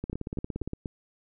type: two click trains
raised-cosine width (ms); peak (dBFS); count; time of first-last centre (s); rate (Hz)
3; -20 / -20; 4 / 13; 0.13-0.858 / 0.04-0.734; 4.12 / 17.3
effects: none